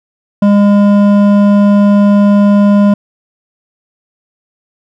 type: tone with hard clipping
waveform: triangle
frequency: 203.4 Hz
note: G#3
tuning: 36 cents flat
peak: -6 dBFS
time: 0.42-2.94 s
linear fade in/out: 5 ms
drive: 14 dB
effects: none